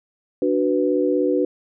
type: chord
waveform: sine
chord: B minor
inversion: first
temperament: equal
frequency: 293.7 / 370 / 493.9 Hz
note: D4 / F#4 / B4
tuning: 0 / 0 / 0 cents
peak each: -21 dBFS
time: 0.42-1.45 s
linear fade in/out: 2 ms
effects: none